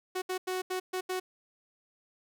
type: tone bursts at uneven times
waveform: sawtooth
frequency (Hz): 370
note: F#4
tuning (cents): 0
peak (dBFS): -27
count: 6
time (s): 0.15-0.22 / 0.29-0.38 / 0.47-0.62 / 0.7-0.8 / 0.93-1.01 / 1.09-1.2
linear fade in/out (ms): 10
effects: none